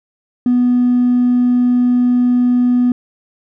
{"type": "tone with hard clipping", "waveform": "sine", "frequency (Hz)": 246.3, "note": "B3", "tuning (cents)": -5, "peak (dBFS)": -10, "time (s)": [0.46, 2.92], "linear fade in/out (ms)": 2, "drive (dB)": 1, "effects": []}